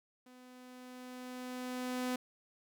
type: tone with level ramp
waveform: sawtooth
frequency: 251.7 Hz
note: B3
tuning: 33 cents sharp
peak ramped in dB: -52 to -29 dBFS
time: 0.26-2.16 s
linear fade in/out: 5 ms
effects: none